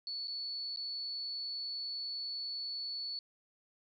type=tone with dropouts; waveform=sine; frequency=4435 Hz; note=C#8; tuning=in tune; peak=-37 dBFS; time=0.07-3.19 s; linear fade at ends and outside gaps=1 ms; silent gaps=0.273-0.28 / 0.761-0.772 s; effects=none